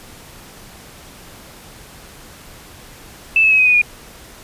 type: tone with pitch steps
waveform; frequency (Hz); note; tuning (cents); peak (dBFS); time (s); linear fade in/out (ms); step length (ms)
sine; 2637 / 2596 / 2556 / 2516 / 2478 / 2439; E7 / E7 / D#7 / D#7 / D#7 / D#7; 0 / -27 / +46 / +19 / -8 / -35; -9; 3.36-3.816; 2; 76
effects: pink hiss -40 dBFS RMS until 4.43 s + resampled to 32000 Hz